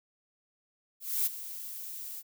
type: noise with ADSR envelope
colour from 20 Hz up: violet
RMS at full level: -27 dBFS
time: 1-2.23 s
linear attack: 260 ms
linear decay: 22 ms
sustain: -14 dB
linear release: 43 ms
effects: none